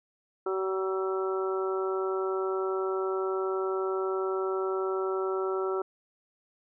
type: harmonic tone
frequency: 190.1 Hz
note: F#3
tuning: 47 cents sharp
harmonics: 2 / 3 / 4 / 5 / 6 / 7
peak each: -28 / -39 / -40 / -42 / -43 / -36 dBFS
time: 0.46-5.82 s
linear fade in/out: 5 ms
effects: none